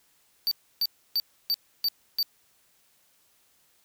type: tone bursts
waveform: square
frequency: 4609 Hz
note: D8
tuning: 33 cents flat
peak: -23 dBFS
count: 6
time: 0.47-2.228 s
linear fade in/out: 0 ms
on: 43 ms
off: 300 ms
effects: white hiss -65 dBFS RMS until 3.84 s